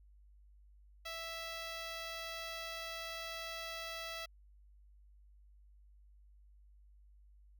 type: tone with notch filter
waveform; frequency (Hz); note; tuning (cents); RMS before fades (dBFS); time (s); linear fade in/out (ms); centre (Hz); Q
5% pulse; 659.3; E5; 0; -44; 1.05-4.26; 10; 7800; 0.7
effects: added 50 Hz sine -59 dBFS peak until 7.59 s